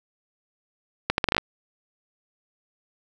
accelerating click train, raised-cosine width 0.3 ms, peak -4 dBFS, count 8, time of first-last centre 1.1-1.381 s, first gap 81 ms, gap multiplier 0.75, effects none

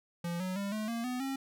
square tone with pitch steps, 171.8 / 185.2 / 199.64 / 215.2 / 232 / 250.1 / 269.6 Hz, F3 / F#3 / G3 / A3 / A#3 / B3 / C#4, -28 / +2 / +32 / -38 / -8 / +22 / -48 cents, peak -34 dBFS, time 0.24-1.36 s, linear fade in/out 5 ms, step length 160 ms, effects none

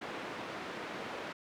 pink band-pass noise, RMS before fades -42 dBFS, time 0.01-1.33 s, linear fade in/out 10 ms, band 260 to 2600 Hz, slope 12 dB/octave, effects none

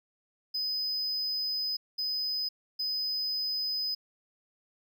triangle tone bursts at uneven times, 5020 Hz, D#8, 15 cents sharp, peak -28 dBFS, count 3, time 0.54-1.77 / 1.98-2.49 / 2.79-3.95 s, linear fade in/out 10 ms, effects none

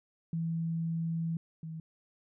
sine tone pair in turn, 164.81 / 160.77 Hz, E3 / E3, 0 / -43 cents, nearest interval unison, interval 43 cents, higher first, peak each -30 / -38 dBFS, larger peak first, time 0.33-1.37 / 1.63-1.8 s, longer first, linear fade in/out 2 ms, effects none

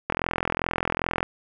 click train, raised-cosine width 0.5 ms, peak -8 dBFS, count 49, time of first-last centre 0.1-1.229 s, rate 42.5 Hz, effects none

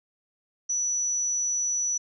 sine tone, 5920 Hz, F#8, in tune, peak -24 dBFS, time 0.69-1.98 s, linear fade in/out 10 ms, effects none

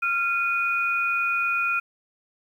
sine tone pair together, 1384.3 / 2468 Hz, F6 / D#7, -16 / -15 cents, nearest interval minor seventh, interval 1001 cents, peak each -24 dBFS, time 0.02-1.8 s, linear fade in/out 10 ms, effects 9-bit

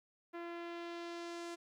sawtooth tone with low-pass filter sweep, 341.9 Hz, F4, 37 cents flat, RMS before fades -45 dBFS, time 0.33-1.56 s, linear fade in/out 20 ms, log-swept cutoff 2000 to 8100 Hz, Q 1.1, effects 13-bit

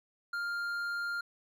triangle tone with hard clipping, 1401 Hz, F6, 5 cents sharp, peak -34 dBFS, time 0.33-1.21 s, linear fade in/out 5 ms, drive 9 dB, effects none

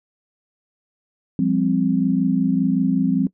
sine chord, F suspended second, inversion none, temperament equal with one note detuned, 174.61 / 199.88 / 261.6 Hz, F3 / G3 / C4, 0 / +34 / 0 cents, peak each -21 / -21 / -19 dBFS, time 1.39-3.27 s, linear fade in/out 2 ms, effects noise-tail reverb RT60 0.1 s tail -21 dB re dry

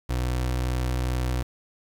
30% pulse tone with pitch glide, 62 to 62.43 Hz, B1 to B1, +7 to +19 cents, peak -21 dBFS, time 0.09-1.43 s, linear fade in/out 10 ms, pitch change +12 cents, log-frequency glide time 0.28-0.42 s, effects 8-bit

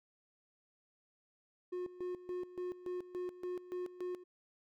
triangle tone with tremolo, 360.6 Hz, F#4, 45 cents flat, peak -35 dBFS, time 1.72-4.24 s, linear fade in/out 10 ms, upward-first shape square, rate 3.5 Hz, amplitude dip 80%, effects none

